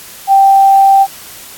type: tone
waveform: sine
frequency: 783 Hz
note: G5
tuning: 2 cents flat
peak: -3 dBFS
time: 0.27-1.07 s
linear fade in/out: 50 ms
effects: white hiss -32 dBFS RMS until 1.57 s + AAC 64 kbps